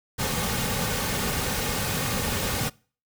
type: noise with comb filter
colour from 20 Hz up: pink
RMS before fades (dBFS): -27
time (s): 0.18-2.7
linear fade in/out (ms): 20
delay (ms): 3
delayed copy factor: -0.5
effects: noise-tail reverb RT60 0.4 s tail -24 dB re dry